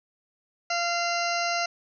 harmonic tone, 690 Hz, F5, 21 cents flat, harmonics 1 / 2 / 3 / 4 / 6 / 7 / 8 / 9, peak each -28 / -31 / -33 / -34 / -36 / -36 / -37 / -38 dBFS, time 0.7-1.66 s, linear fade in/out 5 ms, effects none

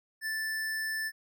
square tone, 1760 Hz, A6, in tune, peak -32 dBFS, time 0.21-1.12 s, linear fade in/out 50 ms, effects none

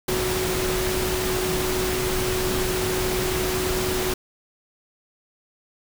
sine tone in noise, 370 Hz, F#4, in tune, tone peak -25 dBFS, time 0.08-4.14 s, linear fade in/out 5 ms, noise pink, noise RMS -26 dBFS, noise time 0.08-4.14 s, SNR -2 dB, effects none

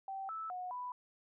sine tone with pitch steps, 775 / 1312 / 729 / 991 Hz, G5 / E6 / F#5 / B5, -20 / -9 / -26 / +6 cents, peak -39 dBFS, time 0.08-0.92 s, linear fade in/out 2 ms, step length 210 ms, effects none

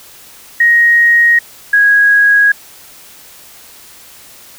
sine tone pair in turn, 1878 / 1652.6 Hz, A#6 / G#6, +12 / -9 cents, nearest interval major second, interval 221 cents, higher first, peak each -5 dBFS, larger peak neither, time 0.6-1.39 / 1.73-2.52 s, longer neither, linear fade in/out 5 ms, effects white hiss -38 dBFS RMS until 4.58 s

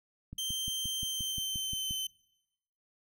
click train, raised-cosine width 5 ms, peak -30 dBFS, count 10, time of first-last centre 0.33-1.909 s, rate 5.7 Hz
sawtooth tone with pitch glide, 3136 to 3071 Hz, G7 to G7, 0 to -36 cents, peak -30 dBFS, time 0.38-2.07 s, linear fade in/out 5 ms, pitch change -36 cents, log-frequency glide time 0.99-1.93 s
effects noise-tail reverb RT60 0.9 s tail -23 dB re dry

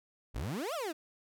30% pulse exponential two-way sweep, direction up then down, 44.55 to 713 to 294.2 Hz, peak -32 dBFS, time 0.34-0.93 s, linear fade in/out 20 ms, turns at 0.74 s, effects none

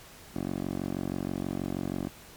10% pulse tone with band-pass filter, 46.25 Hz, F#1, in tune, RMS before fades -33 dBFS, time 0.34-2.09 s, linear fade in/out 20 ms, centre 330 Hz, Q 1.2, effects pink hiss -50 dBFS RMS until 2.36 s + MP3 96 kbps

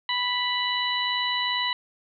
harmonic tone, 987.8 Hz, B5, in tune, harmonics 1 / 2 / 3 / 4, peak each -29 / -29 / -29 / -29 dBFS, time 0.09-1.73 s, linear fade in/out 2 ms, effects none

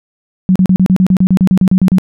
sine tone bursts, 185.8 Hz, F#3, 7 cents sharp, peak -5 dBFS, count 15, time 0.49-1.984 s, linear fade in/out 0 ms, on 66 ms, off 36 ms, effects none

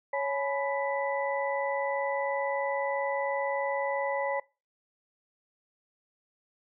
sine tone cluster, 555 / 847 / 990 / 1984 Hz, C#5 / G#5 / B5 / B6, +2 / +34 / +4 / +7 cents, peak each -30 / -34 / -36 / -35 dBFS, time 0.13-4.4 s, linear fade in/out 5 ms, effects noise-tail reverb RT60 0.3 s tail -23 dB re dry

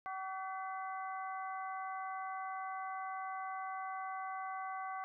harmonic tone with a mistuned harmonic, 380.3 Hz, F#4, 48 cents sharp, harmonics 2 / 3 / 4 / 5, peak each -42 / -43 / -50 / -52 dBFS, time 0.06-5.04 s, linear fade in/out 0 ms, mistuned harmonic 5, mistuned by +100 cents, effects none

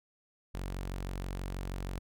sawtooth tone, 46.25 Hz, F#1, in tune, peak -32 dBFS, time 0.54-1.99 s, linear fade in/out 10 ms, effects none

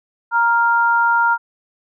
sine tone pair together, 936.9 / 1396.9 Hz, A#5 / F6, +8 / 0 cents, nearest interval perfect fifth, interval 692 cents, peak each -15 dBFS, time 0.31-1.38 s, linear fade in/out 50 ms, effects none

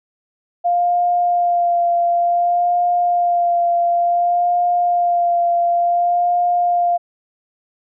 sine tone with vibrato, 698.5 Hz, F5, in tune, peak -13 dBFS, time 0.64-6.98 s, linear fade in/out 20 ms, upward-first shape sine, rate 0.56 Hz, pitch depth 18 cents each way, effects none

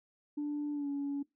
sine tone with pitch glide, 293.7 to 282.4 Hz, D4 to C#4, 0 to +32 cents, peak -31 dBFS, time 0.37-1.23 s, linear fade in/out 10 ms, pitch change -68 cents, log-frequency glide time 0.73-0.88 s, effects noise-tail reverb RT60 0.2 s tail -21 dB re dry + tanh soft clip ceiling -30 dBFS

